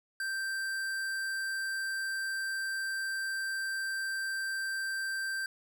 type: tone with hard clipping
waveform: sine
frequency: 1568 Hz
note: G6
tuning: in tune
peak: -34 dBFS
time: 0.2-5.46 s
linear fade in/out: 2 ms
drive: 15 dB
effects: none